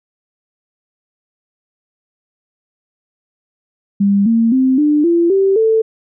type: tone with pitch steps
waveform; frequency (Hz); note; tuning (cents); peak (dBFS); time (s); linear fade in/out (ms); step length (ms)
sine; 200 / 228.4 / 260.9 / 297.9 / 340.3 / 388.6 / 443.8; G3 / A#3 / C4 / D4 / F4 / G4 / A4; +35 / -35 / -5 / +25 / -45 / -15 / +15; -9; 4-5.82; 10; 260
effects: none